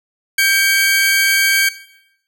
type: tone pair together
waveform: sawtooth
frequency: 1584 / 2264 Hz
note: G6 / C#7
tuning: +18 / +36 cents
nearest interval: tritone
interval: 618 cents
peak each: -11 dBFS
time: 0.38-1.69 s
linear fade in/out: 5 ms
effects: noise-tail reverb RT60 0.8 s tail -17 dB re dry